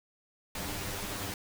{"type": "noise with comb filter", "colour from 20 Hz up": "pink", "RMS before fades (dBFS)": -37, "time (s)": [0.55, 1.34], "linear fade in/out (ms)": 2, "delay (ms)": 10, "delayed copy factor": 0.85, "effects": []}